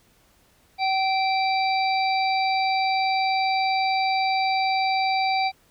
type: harmonic tone with a mistuned harmonic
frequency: 779 Hz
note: G5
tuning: 11 cents flat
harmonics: 1 / 3 / 5 / 6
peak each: -21 / -27 / -34 / -32 dBFS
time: 0.78-5.52 s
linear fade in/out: 50 ms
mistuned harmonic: 1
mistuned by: -28 cents
effects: pink hiss -60 dBFS RMS until 5.7 s